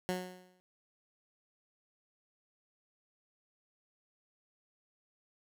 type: tone with exponential decay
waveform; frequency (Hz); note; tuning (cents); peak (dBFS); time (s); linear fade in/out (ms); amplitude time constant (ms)
15% pulse; 182.6; F#3; -23; -24; 0.09-0.6; 0; 110
effects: none